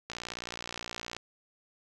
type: click train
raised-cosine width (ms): 0.2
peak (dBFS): -20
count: 64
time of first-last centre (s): 0.1-1.166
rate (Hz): 59.1
effects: none